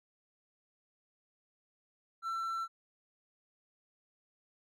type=tone; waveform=triangle; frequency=1343 Hz; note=E6; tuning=32 cents sharp; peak=-32 dBFS; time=2.22-2.68 s; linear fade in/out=50 ms; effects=none